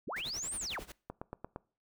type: linear two-way sweep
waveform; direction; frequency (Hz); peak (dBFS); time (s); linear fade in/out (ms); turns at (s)
sine; up then down; 60.1 to 9340 to 60.1; -36; 0.07-0.8; 10; 0.56
type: noise with tremolo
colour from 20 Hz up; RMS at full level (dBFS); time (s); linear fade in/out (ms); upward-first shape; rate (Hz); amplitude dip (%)
pink; -46; 0.16-0.92; 2; sine; 11; 90
type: click train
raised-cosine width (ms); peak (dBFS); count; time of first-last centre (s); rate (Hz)
1; -26; 5; 1.1-1.561; 8.68
effects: noise-tail reverb RT60 0.4 s tail -23 dB re dry